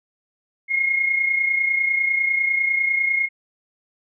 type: tone pair together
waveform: sine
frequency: 2148 / 2178 Hz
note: C7 / C#7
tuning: +45 / -31 cents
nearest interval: unison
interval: 24 cents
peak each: -18 / -26 dBFS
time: 0.68-3.29 s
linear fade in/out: 50 ms
effects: none